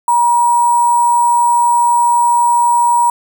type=tone with sample-and-hold; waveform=sine; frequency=956 Hz; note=A#5; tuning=43 cents sharp; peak=-8 dBFS; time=0.08-3.1 s; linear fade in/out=2 ms; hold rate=8820 Hz; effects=none